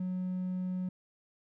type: tone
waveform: triangle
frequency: 183.5 Hz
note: F#3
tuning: 14 cents flat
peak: -29 dBFS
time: 0-0.89 s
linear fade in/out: 5 ms
effects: tanh soft clip ceiling -26 dBFS